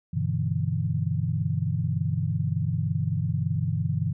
sine chord, E minor seventh, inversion first, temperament equal, 98 / 123.47 / 146.83 / 164.81 Hz, G2 / B2 / D3 / E3, 0 / 0 / 0 / 0 cents, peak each -29 dBFS, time 0.13-4.13 s, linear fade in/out 10 ms, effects none

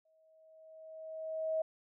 sine tone with exponential growth, 637 Hz, D#5, 41 cents sharp, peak -29 dBFS, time 0.05-1.62 s, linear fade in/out 5 ms, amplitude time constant 340 ms, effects none

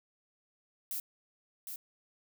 violet noise with echo, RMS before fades -37 dBFS, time 0.91-1 s, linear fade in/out 2 ms, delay 760 ms, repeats 1, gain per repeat -5 dB, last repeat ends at 1.76 s, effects none

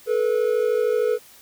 triangle tone pair together, 433.6 / 486.7 Hz, A4 / B4, -25 / -25 cents, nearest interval major second, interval 200 cents, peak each -19 dBFS, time 0.06-1.19 s, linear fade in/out 50 ms, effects white hiss -49 dBFS RMS until 1.41 s

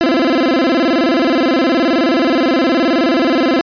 30% pulse tone with vibrato, 295.8 Hz, D4, 13 cents sharp, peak -8 dBFS, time 0.01-3.61 s, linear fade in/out 0 ms, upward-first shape square, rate 19 Hz, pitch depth 230 cents each way, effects resampled to 11025 Hz

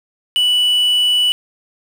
triangle tone with quantisation, 2960 Hz, F#7, in tune, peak -10 dBFS, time 0.36-1.32 s, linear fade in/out 0 ms, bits 6, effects none

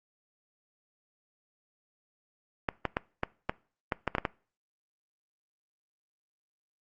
clicks, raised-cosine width 0.5 ms, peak -12 dBFS, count 10, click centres 2.688 / 2.853 / 2.969 / 3.234 / 3.495 / 3.922 / 4.077 / 4.151 / 4.183 / 4.252 s, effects noise-tail reverb RT60 0.4 s tail -22 dB re dry + Opus 48 kbps

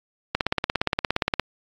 click train, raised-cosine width 0.3 ms, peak -5 dBFS, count 19, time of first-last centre 0.35-1.397 s, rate 17.2 Hz, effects AAC 64 kbps

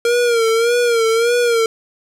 square tone with vibrato, 466.2 Hz, A#4, in tune, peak -13 dBFS, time 0.05-1.66 s, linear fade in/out 2 ms, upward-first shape sine, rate 1.7 Hz, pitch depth 70 cents each way, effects low-pass 11000 Hz 12 dB/octave + 8-bit

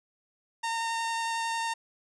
sawtooth tone with vibrato, 915 Hz, A#5, 32 cents flat, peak -25 dBFS, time 0.63-1.74 s, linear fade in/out 10 ms, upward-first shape sine, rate 11 Hz, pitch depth 9 cents each way, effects resampled to 22050 Hz

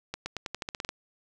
accelerating click train, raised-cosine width 0.2 ms, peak -16 dBFS, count 11, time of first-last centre 0.14-0.891 s, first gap 120 ms, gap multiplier 0.89, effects none

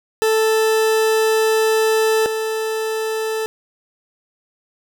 40% pulse tone pair in turn, 440 / 440 Hz, A4 / A4, 0 / 0 cents, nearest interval unison, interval 0 cents, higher neither, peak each -13 / -19 dBFS, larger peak first, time 0.22-2.26 / 2.26-3.46 s, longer first, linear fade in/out 0 ms, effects none

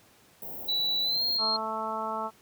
white band-stop noise, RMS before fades -39 dBFS, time 0.42-1.37 s, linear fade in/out 2 ms, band 900 to 14000 Hz, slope 96 dB/octave
sine tone with pitch glide, 3940 to 4223 Hz, B7 to C8, -5 to +15 cents, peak -25 dBFS, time 0.68-1.57 s, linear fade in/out 10 ms, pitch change +120 cents, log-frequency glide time 1.02-1.23 s
harmonic tone, 220 Hz, A3, in tune, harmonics 1 / 2 / 3 / 4 / 5 / 6, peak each -41 / -41 / -37 / -34 / -36 / -36 dBFS, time 1.38-2.31 s, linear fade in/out 50 ms
effects pink hiss -59 dBFS RMS until 2.41 s + high-pass 100 Hz 12 dB/octave

